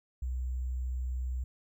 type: tone with sample-and-hold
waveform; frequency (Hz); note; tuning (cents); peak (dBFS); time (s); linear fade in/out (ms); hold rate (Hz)
sine; 63; B1; +35; -31; 0.22-1.44; 5; 7350
effects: none